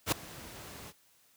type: noise with ADSR envelope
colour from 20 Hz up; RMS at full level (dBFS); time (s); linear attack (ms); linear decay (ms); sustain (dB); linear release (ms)
pink; -26; 0.06-0.93; 61; 4; -21; 38
effects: white hiss -66 dBFS RMS until 1.36 s + high-pass 60 Hz 12 dB/octave